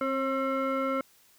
sine tone with frequency modulation, 538 Hz, C5, 48 cents sharp, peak -25 dBFS, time 0.01-1.01 s, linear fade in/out 2 ms, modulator 804 Hz, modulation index 1.3, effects tanh soft clip ceiling -21 dBFS + white hiss -61 dBFS RMS until 1.38 s

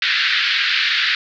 pink band-pass noise, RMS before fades -18 dBFS, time 0.02-1.15 s, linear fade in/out 2 ms, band 1500 to 4500 Hz, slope 48 dB/octave, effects none

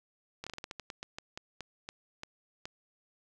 slowing click train, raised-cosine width 0.2 ms, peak -23 dBFS, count 16, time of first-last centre 0.44-2.655 s, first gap 26 ms, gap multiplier 1.22, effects none

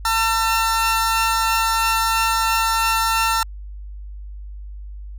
sawtooth tone pair together, 901 / 1350 Hz, A5 / E6, +41 / +41 cents, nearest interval perfect fifth, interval 700 cents, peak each -16 dBFS, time 0.05-3.43 s, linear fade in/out 2 ms, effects added 50 Hz sine -31 dBFS peak until 5.18 s

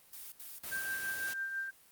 blue noise bursts, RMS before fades -47 dBFS, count 3, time 0.13-0.852 s, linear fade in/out 2 ms, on 190 ms, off 76 ms
white noise, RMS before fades -43 dBFS, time 0.63-1.34 s, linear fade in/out 10 ms
sine tone with tremolo, 1575 Hz, G6, 8 cents sharp, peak -33 dBFS, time 0.71-1.71 s, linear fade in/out 20 ms, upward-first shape triangle, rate 6 Hz, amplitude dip 50%
effects white hiss -62 dBFS RMS until 1.91 s + Opus 32 kbps

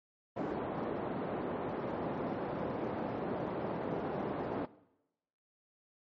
pink band-pass noise, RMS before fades -37 dBFS, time 0.36-4.66 s, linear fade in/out 10 ms, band 220 to 770 Hz, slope 12 dB/octave, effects noise-tail reverb RT60 0.9 s tail -19 dB re dry + MP3 32 kbps

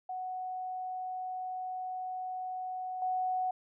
sine tone with level steps, 741 Hz, F#5, 2 cents sharp, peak -35 / -29 dBFS, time 0.09-3.51 s, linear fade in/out 5 ms, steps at 3.02 s, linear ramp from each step 2 ms, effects none

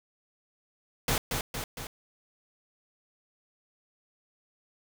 pink noise with echo, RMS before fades -27 dBFS, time 1.08-1.18 s, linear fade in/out 2 ms, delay 230 ms, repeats 3, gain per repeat -4 dB, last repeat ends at 1.87 s, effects none

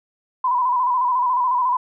sine tone with vibrato, 997 Hz, B5, 16 cents sharp, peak -16 dBFS, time 0.44-1.77 s, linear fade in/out 5 ms, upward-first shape square, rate 14 Hz, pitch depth 48 cents each way, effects none

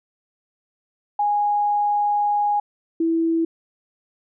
sine tone pair in turn, 826 / 329 Hz, G#5 / E4, -10 / -3 cents, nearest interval octave + major third, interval 1593 cents, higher first, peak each -17 dBFS, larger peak neither, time 1.19-2.6 / 3-3.45 s, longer first, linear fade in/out 5 ms, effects none

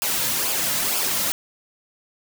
white noise with flanger, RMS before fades -23 dBFS, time 0.02-1.32 s, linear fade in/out 0 ms, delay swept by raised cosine 0.5 to 2.7 ms, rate 2.1 Hz, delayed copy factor -0.6, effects none

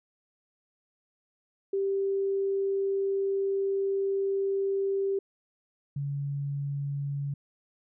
sine tone pair in turn, 392 / 141.34 Hz, G4 / C#3, 0 / +34 cents, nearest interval octave + tritone, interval 1766 cents, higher first, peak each -25 / -29 dBFS, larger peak first, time 1.73-5.19 / 5.96-7.34 s, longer first, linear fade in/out 5 ms, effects none

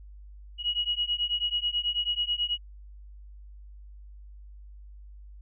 sine beating tone pair, 2900 / 2909.2 Hz, F#7 / F#7, -35 / -30 cents, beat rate 9.2 Hz, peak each -29 / -29 dBFS, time 0.58-2.58 s, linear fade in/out 50 ms, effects added 50 Hz sine -44 dBFS peak until 5.41 s

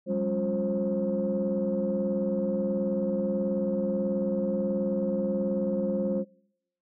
sine tone cluster, 184.5 / 203 / 273.4 / 351.5 / 531 Hz, F#3 / G#3 / C#4 / F4 / C5, -5 / -39 / -24 / +11 / +25 cents, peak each -34 / -28 / -36 / -34 / -28 dBFS, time 0.06-6.25 s, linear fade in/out 50 ms, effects noise-tail reverb RT60 0.8 s tail -26 dB re dry + tanh soft clip ceiling -18 dBFS

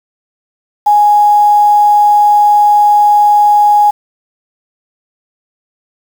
sine tone with quantisation, 830.6 Hz, G#5, in tune, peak -4 dBFS, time 0.86-3.91 s, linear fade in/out 10 ms, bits 5, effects none

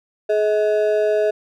triangle ring-modulated tone, 530 Hz, C5, 22 cents sharp, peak -10 dBFS, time 0.29-1.31 s, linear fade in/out 10 ms, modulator 107 Hz, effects none

